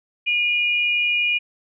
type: tone pair together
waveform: sine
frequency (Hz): 2437 / 2885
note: D#7 / F#7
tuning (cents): -37 / -44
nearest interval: minor third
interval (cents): 293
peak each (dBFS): -18 / -25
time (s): 0.26-1.39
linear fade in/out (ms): 20
effects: none